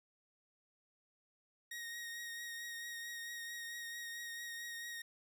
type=tone with vibrato; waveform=sawtooth; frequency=1873 Hz; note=A#6; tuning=8 cents sharp; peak=-40 dBFS; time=1.71-5.02 s; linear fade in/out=5 ms; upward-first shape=triangle; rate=4.5 Hz; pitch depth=23 cents each way; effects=none